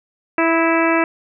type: harmonic tone with a mistuned harmonic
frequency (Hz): 329.6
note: E4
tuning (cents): 0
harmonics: 1 / 2 / 3 / 4 / 5 / 6 / 7 / 8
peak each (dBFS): -17 / -20 / -22 / -23 / -24 / -25 / -25 / -26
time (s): 0.38-1.04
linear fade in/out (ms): 2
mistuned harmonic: 4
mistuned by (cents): -18
effects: none